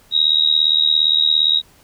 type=tone with amplitude modulation; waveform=sine; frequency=3797 Hz; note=A#7; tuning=31 cents sharp; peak=-8 dBFS; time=0.11-1.62 s; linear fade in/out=50 ms; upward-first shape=sine; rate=77.4 Hz; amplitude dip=90%; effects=pink hiss -51 dBFS RMS until 1.83 s